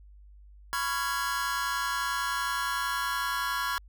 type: chord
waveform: 45% pulse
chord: C# dominant seventh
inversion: third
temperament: just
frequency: 997.9 / 1108.7 / 1385.9 / 1663.1 Hz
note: B5 / C#6 / E#6 / G#6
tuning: +18 / 0 / -14 / +2 cents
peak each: -34 dBFS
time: 0.73-3.78 s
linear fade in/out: 0 ms
effects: added 50 Hz sine -49 dBFS peak until 3.88 s